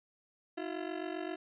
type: ring-modulated tone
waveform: 30% pulse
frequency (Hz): 340.1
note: F4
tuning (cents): -46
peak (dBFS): -31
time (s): 0.57-1.36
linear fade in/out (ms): 10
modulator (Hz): 23.8
effects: resampled to 8000 Hz + 12-bit